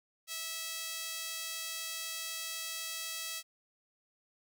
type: tone with high-pass filter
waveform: sawtooth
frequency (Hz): 652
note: E5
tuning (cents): -19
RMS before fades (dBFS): -40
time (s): 0.27-3.43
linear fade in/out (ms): 50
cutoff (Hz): 3300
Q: 0.75
effects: none